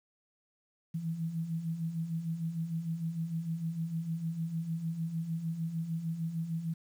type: beating tone pair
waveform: sine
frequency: 159.2 / 165.8 Hz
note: D#3 / E3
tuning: +40 / +10 cents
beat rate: 6.6 Hz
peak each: -40 / -33 dBFS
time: 0.94-6.74 s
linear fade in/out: 10 ms
effects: 10-bit